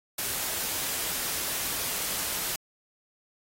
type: noise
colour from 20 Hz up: white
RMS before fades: -31 dBFS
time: 0.18-2.56 s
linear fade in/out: 5 ms
effects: AAC 48 kbps